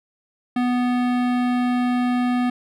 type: tone with hard clipping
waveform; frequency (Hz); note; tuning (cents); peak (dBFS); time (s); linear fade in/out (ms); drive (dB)
sine; 246.9; B3; 0; -20; 0.56-2.5; 5; 18
effects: none